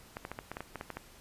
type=clicks; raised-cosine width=0.5 ms; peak=-23 dBFS; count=11; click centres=0.169 / 0.251 / 0.316 / 0.389 / 0.516 / 0.569 / 0.606 / 0.757 / 0.811 / 0.903 / 0.97 s; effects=pink hiss -56 dBFS RMS until 1.2 s + resampled to 32000 Hz